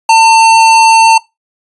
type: tone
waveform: square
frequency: 899 Hz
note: A5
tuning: 37 cents sharp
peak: -3 dBFS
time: 0.09-1.18 s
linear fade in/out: 5 ms
effects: noise-tail reverb RT60 0.2 s tail -21 dB re dry + resampled to 24000 Hz